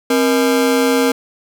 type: ring-modulated tone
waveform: 40% pulse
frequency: 369 Hz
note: F#4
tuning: 5 cents flat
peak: -8 dBFS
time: 0.1-1.12 s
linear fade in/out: 5 ms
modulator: 104 Hz
effects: none